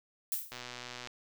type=noise with exponential decay; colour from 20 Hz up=violet; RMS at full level=-30 dBFS; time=0.32-0.61 s; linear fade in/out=1 ms; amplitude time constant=63 ms
type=click train; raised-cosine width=0.2 ms; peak=-25 dBFS; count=69; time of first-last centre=0.52-1.073 s; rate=123 Hz
effects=none